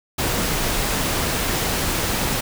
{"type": "noise", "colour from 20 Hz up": "pink", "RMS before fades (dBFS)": -22, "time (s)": [0.18, 2.41], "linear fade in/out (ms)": 10, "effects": []}